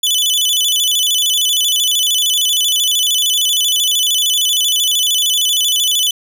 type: tone with vibrato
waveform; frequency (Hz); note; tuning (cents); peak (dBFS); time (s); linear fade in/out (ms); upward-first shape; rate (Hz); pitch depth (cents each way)
sawtooth; 3229; G#7; -49; -9; 0.03-6.11; 5; square; 13; 120
effects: none